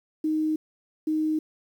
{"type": "tone pair in turn", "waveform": "sine", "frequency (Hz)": [311.1, 311.1], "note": ["D#4", "D#4"], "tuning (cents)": [0, 0], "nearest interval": "unison", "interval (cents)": 0, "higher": "neither", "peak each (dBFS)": -22, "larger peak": "neither", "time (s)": [[0.24, 0.56], [1.07, 1.39]], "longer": "neither", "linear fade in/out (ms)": 5, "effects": ["9-bit"]}